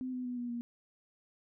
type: tone with pitch steps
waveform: sine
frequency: 256.5 / 251.7 / 246.9 / 242.2 / 237.7 Hz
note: C4 / B3 / B3 / B3 / A#3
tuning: -34 / +33 / 0 / -34 / +34 cents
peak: -35 dBFS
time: 0.01-0.61 s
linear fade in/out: 0 ms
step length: 120 ms
effects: none